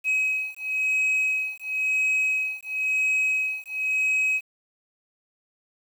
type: beating tone pair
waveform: sine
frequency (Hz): 2543 / 2543.97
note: D#7 / D#7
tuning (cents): +37 / +38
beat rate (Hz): 0.97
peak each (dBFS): -23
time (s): 0.04-4.41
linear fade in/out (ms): 50
effects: tanh soft clip ceiling -19 dBFS + 8-bit